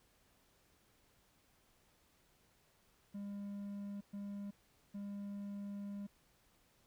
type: tone bursts at uneven times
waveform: triangle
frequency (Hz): 201.6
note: G3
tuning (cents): +49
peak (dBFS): -40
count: 3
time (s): 3.14-4.01 / 4.13-4.51 / 4.94-6.07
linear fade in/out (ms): 10
effects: pink hiss -72 dBFS RMS until 6.86 s